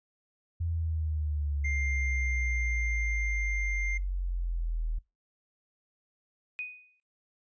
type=exponential sweep; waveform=sine; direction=down; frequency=84.9 to 39.18 Hz; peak=-28 dBFS; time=0.6-4.99 s; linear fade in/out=10 ms
type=tone; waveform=triangle; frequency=2100 Hz; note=C7; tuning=6 cents sharp; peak=-30 dBFS; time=1.64-3.98 s; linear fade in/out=10 ms
type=tone with exponential decay; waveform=sine; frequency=2489 Hz; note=D#7; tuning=in tune; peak=-31 dBFS; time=6.59-7 s; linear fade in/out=0 ms; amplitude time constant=87 ms
effects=noise-tail reverb RT60 0.2 s tail -21 dB re dry + resampled to 16000 Hz